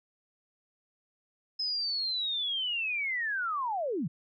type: linear sweep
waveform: sine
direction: down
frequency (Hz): 5140 to 128.6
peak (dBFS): -29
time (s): 1.59-4.08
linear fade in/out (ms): 10
effects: none